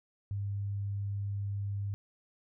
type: tone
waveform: sine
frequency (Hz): 100.4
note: G2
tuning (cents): +42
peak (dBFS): -32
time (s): 0.31-1.94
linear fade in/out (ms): 0
effects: none